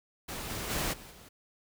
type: noise with level steps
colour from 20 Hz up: pink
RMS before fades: -39 / -37 / -32 / -49 / -53 dBFS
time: 0.28-1.29 s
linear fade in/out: 10 ms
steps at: 0.49 / 0.69 / 0.92 / 1.1 s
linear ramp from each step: 20 ms
effects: none